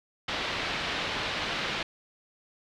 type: low-pass noise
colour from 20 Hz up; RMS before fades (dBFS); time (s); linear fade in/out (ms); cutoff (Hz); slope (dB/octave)
white; -32; 0.28-1.83; 5; 3800; 24
effects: none